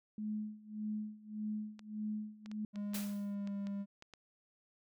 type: tone with tremolo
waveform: sine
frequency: 212.9 Hz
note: G#3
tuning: 43 cents sharp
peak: -35 dBFS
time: 0.18-2.65 s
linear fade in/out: 2 ms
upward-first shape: sine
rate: 1.7 Hz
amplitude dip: 90%
type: clicks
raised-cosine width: 0.2 ms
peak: -35 dBFS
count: 9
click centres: 1.793 / 2.46 / 2.515 / 2.758 / 2.935 / 3.474 / 3.67 / 4.024 / 4.137 s
type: tone with pitch glide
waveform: triangle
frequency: 205 to 200.1 Hz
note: G#3 to G3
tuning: -22 to +36 cents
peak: -35 dBFS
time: 2.73-3.86 s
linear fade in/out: 50 ms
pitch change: -42 cents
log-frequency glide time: 2.91-3.57 s
type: noise with exponential decay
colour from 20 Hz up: white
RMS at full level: -40 dBFS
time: 2.94-3.35 s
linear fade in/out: 5 ms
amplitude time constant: 87 ms
effects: none